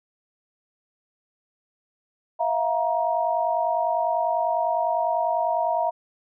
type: tone cluster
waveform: sine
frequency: 653 / 703 / 942 Hz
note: E5 / F5 / A#5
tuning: -17 / +11 / +18 cents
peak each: -25 dBFS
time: 2.39-5.91 s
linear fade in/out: 20 ms
effects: none